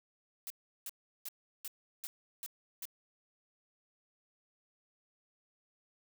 blue noise bursts, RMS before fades -42 dBFS, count 7, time 0.47-2.854 s, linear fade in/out 0 ms, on 32 ms, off 360 ms, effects none

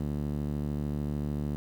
sawtooth tone with band-pass filter, 73.42 Hz, D2, in tune, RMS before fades -32 dBFS, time 0-1.56 s, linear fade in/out 0 ms, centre 200 Hz, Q 1.3, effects 9-bit

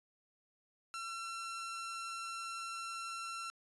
sawtooth tone, 1353 Hz, E6, 45 cents sharp, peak -37 dBFS, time 0.94-3.5 s, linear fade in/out 0 ms, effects resampled to 24000 Hz

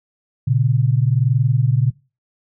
sine tone pair together, 118.2 / 139.46 Hz, A#2 / C#3, +24 / +11 cents, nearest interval minor third, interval 287 cents, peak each -16 dBFS, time 0.47-1.91 s, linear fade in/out 10 ms, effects noise-tail reverb RT60 0.3 s tail -20 dB re dry

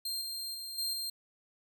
sawtooth tone with level steps, 4186 Hz, C8, in tune, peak -31 / -34 / -37 / -29 / -32 dBFS, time 0.05-1.1 s, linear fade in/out 5 ms, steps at 0.21 / 0.54 / 0.78 / 0.93 s, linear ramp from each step 5 ms, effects none

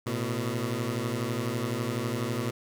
15% pulse beating tone pair, 113.1 / 125.1 Hz, A2 / B2, +48 / +23 cents, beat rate 12 Hz, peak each -25 dBFS, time 0.06-2.51 s, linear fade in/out 10 ms, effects none

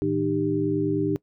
sine tone cluster, 112.4 / 160.9 / 303.9 / 393.4 Hz, A2 / E3 / D#4 / G4, +37 / -42 / -41 / +6 cents, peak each -32 / -30 / -24 / -26 dBFS, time 0.02-1.16 s, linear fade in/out 0 ms, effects noise-tail reverb RT60 0.1 s tail -22 dB re dry

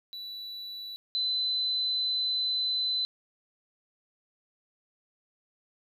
triangle / sine tone pair in turn, 3951 / 4025 Hz, B7 / B7, 0 / +32 cents, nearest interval unison, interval 32 cents, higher second, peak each -36 / -26 dBFS, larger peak second, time 0.13-0.96 / 1.15-3.05 s, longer second, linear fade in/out 0 ms, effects none

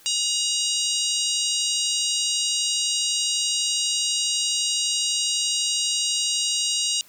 harmonic tone with a mistuned harmonic, 952 Hz, A#5, 36 cents sharp, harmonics 3 / 4 / 5 / 6 / 7 / 8 / 9, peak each -27 / -28 / -29 / -30 / -30 / -31 / -32 dBFS, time 0.06-7.01 s, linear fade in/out 0 ms, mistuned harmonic 8, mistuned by -23 cents, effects white hiss -52 dBFS RMS until 7.08 s

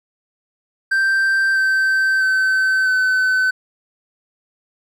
triangle tone with pitch steps, 1568 / 1550.9 / 1534 / 1517.2 Hz, G6 / G6 / G6 / F#6, 0 / -19 / -38 / +43 cents, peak -12 dBFS, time 0.91-3.51 s, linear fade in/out 10 ms, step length 650 ms, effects none

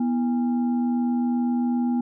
sine tone with frequency modulation, 243.7 Hz, B3, 23 cents flat, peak -20 dBFS, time 0-2.01 s, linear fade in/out 5 ms, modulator 570 Hz, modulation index 0.39, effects none

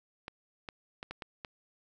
clicks, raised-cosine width 0.3 ms, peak -24 dBFS, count 6, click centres 0.281 / 0.688 / 1.029 / 1.11 / 1.222 / 1.448 s, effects none

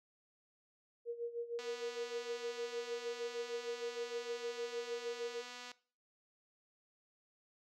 sine tone with tremolo, 471 Hz, A#4, 18 cents sharp, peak -35 dBFS, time 1.05-5.43 s, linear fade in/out 50 ms, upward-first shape sine, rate 6.5 Hz, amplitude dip 75%
click train, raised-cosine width 0.2 ms, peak -32 dBFS, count 1016, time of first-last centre 1.59-5.716 s, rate 246 Hz
effects noise-tail reverb RT60 0.4 s tail -19 dB re dry + high-pass 300 Hz 12 dB/octave

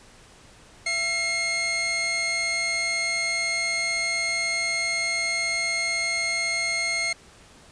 sawtooth tone pair together, 676 / 2146 Hz, E5 / C7, +43 / +43 cents, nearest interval octave + minor sixth, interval 2000 cents, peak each -31 / -20 dBFS, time 0.86-7.13 s, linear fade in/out 5 ms, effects pink hiss -51 dBFS RMS until 7.71 s + resampled to 22050 Hz

